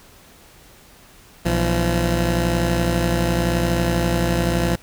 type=tone pair together; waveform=15% pulse; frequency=60.91 / 170.8 Hz; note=B1 / F3; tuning=-23 / -38 cents; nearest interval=octave + tritone; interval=1785 cents; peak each=-14 dBFS; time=1.45-4.76 s; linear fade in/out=10 ms; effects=pink hiss -48 dBFS RMS until 4.82 s